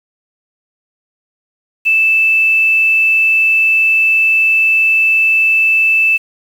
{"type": "tone with quantisation", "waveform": "sine", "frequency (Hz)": 2637, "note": "E7", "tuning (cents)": 0, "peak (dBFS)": -8, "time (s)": [1.85, 6.18], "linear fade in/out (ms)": 20, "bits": 6, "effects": []}